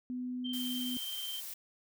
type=tone; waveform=sine; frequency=250 Hz; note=B3; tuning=21 cents sharp; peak=-35 dBFS; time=0.1-0.97 s; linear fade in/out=0 ms
type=tone with tremolo; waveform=sine; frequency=3136 Hz; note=G7; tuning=in tune; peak=-37 dBFS; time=0.44-1.41 s; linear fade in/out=20 ms; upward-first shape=square; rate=19 Hz; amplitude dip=30%
type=noise; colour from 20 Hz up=blue; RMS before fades=-43 dBFS; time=0.53-1.54 s; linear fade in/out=5 ms
effects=none